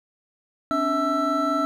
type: tone cluster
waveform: triangle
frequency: 265.8 / 290.5 / 651 / 1329 Hz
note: C4 / D4 / E5 / E6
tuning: +27 / -19 / -22 / +14 cents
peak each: -28 / -24 / -25 / -22 dBFS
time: 0.71-1.65 s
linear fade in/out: 0 ms
effects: none